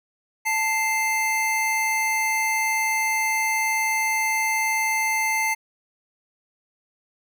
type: tone pair together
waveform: square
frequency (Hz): 880 / 2093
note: A5 / C7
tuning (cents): 0 / 0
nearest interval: octave + minor third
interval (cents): 1500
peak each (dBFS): -26 / -23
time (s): 0.45-5.55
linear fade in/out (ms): 20
effects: none